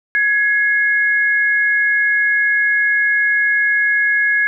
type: tone pair together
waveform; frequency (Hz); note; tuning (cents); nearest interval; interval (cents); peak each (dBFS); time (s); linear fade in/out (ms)
sine; 1671.3 / 2156; G#6 / C#7; +10 / -49; major third; 441; -13 / -19; 0.15-4.47; 0
effects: none